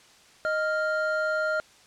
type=tone pair together; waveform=triangle; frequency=622.3 / 1397 Hz; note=D#5 / F6; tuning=0 / 0 cents; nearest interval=octave + major second; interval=1400 cents; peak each=-25 dBFS; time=0.45-1.6 s; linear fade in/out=0 ms; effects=white hiss -55 dBFS RMS until 1.86 s + low-pass 7000 Hz 12 dB/octave